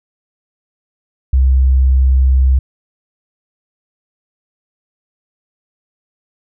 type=tone; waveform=sine; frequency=65.41 Hz; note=C2; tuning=in tune; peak=-7 dBFS; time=1.33-2.59 s; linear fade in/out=5 ms; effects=none